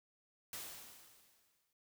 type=noise with exponential decay; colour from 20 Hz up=white; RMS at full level=-44 dBFS; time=0.53-1.73 s; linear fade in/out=2 ms; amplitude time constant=260 ms; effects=none